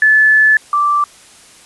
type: tone pair in turn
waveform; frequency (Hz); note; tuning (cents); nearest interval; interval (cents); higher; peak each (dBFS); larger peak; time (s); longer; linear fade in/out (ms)
sine; 1734 / 1171.2; A6 / D6; -26 / -5; perfect fifth; 679; first; -6 / -10; first; 0.02-0.57 / 0.73-1.04; first; 2
effects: white hiss -42 dBFS RMS until 1.65 s + resampled to 24000 Hz